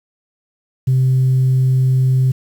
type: tone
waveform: sine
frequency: 130 Hz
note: C3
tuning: 11 cents flat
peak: -9 dBFS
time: 0.87-2.32 s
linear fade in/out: 10 ms
effects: tanh soft clip ceiling -8 dBFS + 7-bit